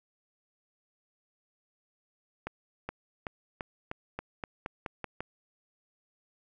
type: accelerating click train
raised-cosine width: 0.5 ms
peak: -20 dBFS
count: 11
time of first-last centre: 2.47-5.206 s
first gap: 420 ms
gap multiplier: 0.9
effects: none